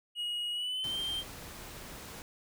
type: tone with pitch glide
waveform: triangle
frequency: 2893 to 3155 Hz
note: F#7 to G7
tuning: -40 to +10 cents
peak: -31 dBFS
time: 0.15-1.24 s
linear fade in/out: 50 ms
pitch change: +150 cents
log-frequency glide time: 0.52-0.99 s
type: noise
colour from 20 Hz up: pink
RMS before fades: -46 dBFS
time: 0.84-2.22 s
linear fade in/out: 0 ms
effects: none